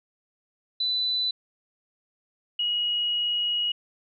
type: tone pair in turn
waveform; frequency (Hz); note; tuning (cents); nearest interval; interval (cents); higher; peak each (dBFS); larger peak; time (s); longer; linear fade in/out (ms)
sine; 3992 / 2899; B7 / F#7; +18 / -36; tritone; 554; first; -23; neither; 0.8-1.31 / 2.59-3.72; second; 5
effects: none